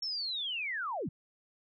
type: linear sweep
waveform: sine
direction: down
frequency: 5480 to 107.2 Hz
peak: -33 dBFS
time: 0.02-1.09 s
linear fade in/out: 5 ms
effects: none